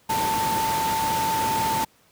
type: tone in noise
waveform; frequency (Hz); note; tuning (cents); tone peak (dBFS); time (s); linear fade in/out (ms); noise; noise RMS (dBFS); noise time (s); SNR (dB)
sine; 890; A5; +20; -22; 0.09-1.85; 10; pink; -28; 0.09-1.85; +3
effects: pink hiss -59 dBFS RMS until 2.11 s + high-pass 100 Hz 12 dB/octave